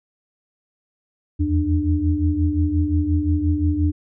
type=tone cluster; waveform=sine; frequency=80.4 / 86.1 / 297.8 Hz; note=E2 / F2 / D4; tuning=-43 / -24 / +24 cents; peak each=-21 dBFS; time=1.39-3.92 s; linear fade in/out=20 ms; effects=none